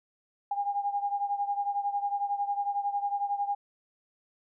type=beating tone pair; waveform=sine; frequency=807 / 818 Hz; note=G#5 / G#5; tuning=-50 / -26 cents; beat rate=11 Hz; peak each=-29 / -33 dBFS; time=0.51-3.55 s; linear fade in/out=5 ms; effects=none